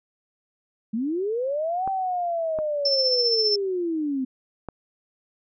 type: linear two-way sweep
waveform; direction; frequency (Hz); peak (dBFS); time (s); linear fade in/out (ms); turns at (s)
sine; up then down; 207.7 to 780 to 253.5; -23; 0.93-4.25; 10; 1.88
type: clicks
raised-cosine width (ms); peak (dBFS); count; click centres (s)
1; -19; 3; 1.876 / 2.588 / 4.687
type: tone with tremolo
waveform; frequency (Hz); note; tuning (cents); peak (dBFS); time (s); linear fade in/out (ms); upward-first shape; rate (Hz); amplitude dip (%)
sine; 5330; E8; +18; -18; 2.85-3.56; 5; sine; 15; 45
effects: none